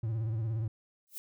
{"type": "tone with vibrato", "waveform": "triangle", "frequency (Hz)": 111.7, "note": "A2", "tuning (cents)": 27, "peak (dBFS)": -28, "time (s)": [0.03, 0.68], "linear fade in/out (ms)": 5, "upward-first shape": "sine", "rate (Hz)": 17, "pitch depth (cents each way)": 82}
{"type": "noise with exponential growth", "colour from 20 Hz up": "violet", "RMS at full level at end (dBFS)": -36, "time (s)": [1.07, 1.18], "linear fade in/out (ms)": 0, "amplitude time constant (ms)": 22}
{"effects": []}